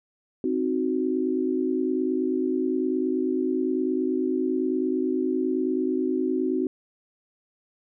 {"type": "chord", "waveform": "sine", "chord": "C diminished", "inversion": "none", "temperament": "equal", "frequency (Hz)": [261.6, 311.1, 370], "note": ["C4", "Eb4", "Gb4"], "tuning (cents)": [0, 0, 0], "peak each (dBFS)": [-26, -28, -26], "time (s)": [0.44, 6.67], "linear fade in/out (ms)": 2, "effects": []}